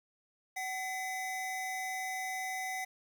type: tone pair together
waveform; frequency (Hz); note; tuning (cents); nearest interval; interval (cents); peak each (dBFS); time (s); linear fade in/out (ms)
square; 756 / 2018; F#5 / B6; +37 / +37; octave + perfect fourth; 1700; -39 / -39; 0.56-2.85; 10
effects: 10-bit